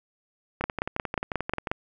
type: two click trains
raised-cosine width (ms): 0.5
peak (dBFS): -10 / -14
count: 7 / 13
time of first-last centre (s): 0.64-1.715 / 0.61-1.672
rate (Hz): 5.58 / 11.3
effects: none